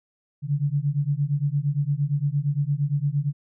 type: beating tone pair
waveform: sine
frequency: 139.5 / 148.2 Hz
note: C#3 / D3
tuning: +11 / +16 cents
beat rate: 8.7 Hz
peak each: -24 dBFS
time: 0.42-3.33 s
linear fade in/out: 50 ms
effects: none